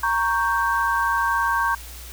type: chord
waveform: sine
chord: G diminished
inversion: first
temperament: equal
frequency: 932.3 / 1108.7 / 1568 Hz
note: Bb5 / Db6 / G6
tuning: 0 / 0 / 0 cents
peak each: -23 dBFS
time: 0.03-1.75 s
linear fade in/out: 5 ms
effects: added 60 Hz sine -38 dBFS peak until 2.12 s + white hiss -41 dBFS RMS until 2.12 s